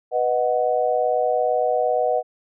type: chord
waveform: sine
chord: B major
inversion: none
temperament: equal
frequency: 493.9 / 622.3 / 740 Hz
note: B4 / D#5 / F#5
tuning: 0 / 0 / 0 cents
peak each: -22 dBFS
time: 0.11-2.23 s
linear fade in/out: 50 ms
effects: none